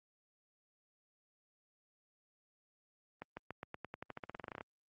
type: accelerating click train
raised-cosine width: 0.5 ms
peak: -28 dBFS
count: 20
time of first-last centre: 3.22-4.609 s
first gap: 150 ms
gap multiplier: 0.91
effects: high-pass 80 Hz 12 dB/octave + Opus 32 kbps